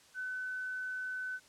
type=tone; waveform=sine; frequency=1510 Hz; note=F#6; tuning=35 cents sharp; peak=-36 dBFS; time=0.14-1.4 s; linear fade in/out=50 ms; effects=white hiss -61 dBFS RMS until 1.48 s + low-pass 8000 Hz 12 dB/octave